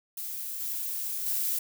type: noise with level steps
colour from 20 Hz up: violet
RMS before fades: -36 / -33 / -29 dBFS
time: 0.17-1.59 s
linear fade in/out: 5 ms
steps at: 0.6 / 1.26 s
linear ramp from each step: 5 ms
effects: none